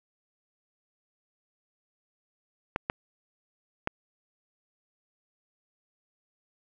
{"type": "clicks", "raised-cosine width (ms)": 0.5, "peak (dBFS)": -12, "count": 3, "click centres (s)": [2.761, 2.899, 3.874], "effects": []}